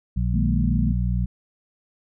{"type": "harmonic tone", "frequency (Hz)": 60.1, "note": "B1", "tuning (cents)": -46, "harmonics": [1, 2, 3], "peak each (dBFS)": [-22, -25, -27], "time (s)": [0.16, 1.26], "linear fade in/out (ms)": 10}
{"type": "chord", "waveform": "sine", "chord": "D# suspended fourth", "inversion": "none", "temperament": "equal", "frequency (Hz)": [155.56, 207.7, 233.1], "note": ["D#3", "G#3", "A#3"], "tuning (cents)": [0, 0, 0], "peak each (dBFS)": -26, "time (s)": [0.33, 0.93], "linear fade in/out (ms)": 20}
{"effects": []}